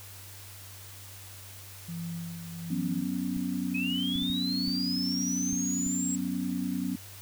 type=tone with tremolo; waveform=sine; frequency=168.9 Hz; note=E3; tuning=42 cents sharp; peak=-33 dBFS; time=1.88-3.04 s; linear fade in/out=10 ms; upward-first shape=sine; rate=1.3 Hz; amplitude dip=50%
type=chord; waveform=sine; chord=F# suspended fourth; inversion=none; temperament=equal; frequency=185 / 246.9 / 277.2 Hz; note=F#3 / B3 / C#4; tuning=0 / 0 / 0 cents; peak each=-33 dBFS; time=2.7-6.96 s; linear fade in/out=10 ms
type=clicks; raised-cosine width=5 ms; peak=-29 dBFS; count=7; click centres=3.367 / 4.158 / 4.223 / 4.301 / 4.679 / 5.53 / 5.865 s
type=linear sweep; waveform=sine; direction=up; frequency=2508 to 7700 Hz; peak=-31 dBFS; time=3.74-6.16 s; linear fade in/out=10 ms
effects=added 97 Hz sine -48 dBFS peak until 7.21 s + white hiss -48 dBFS RMS until 7.21 s